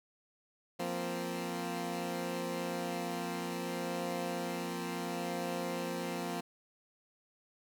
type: chord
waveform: 15% pulse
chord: F suspended fourth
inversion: none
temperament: equal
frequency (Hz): 174.61 / 233.1 / 261.6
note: F3 / Bb3 / C4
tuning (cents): 0 / 0 / 0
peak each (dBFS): -32 / -34 / -35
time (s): 0.79-6.41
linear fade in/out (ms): 10
effects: none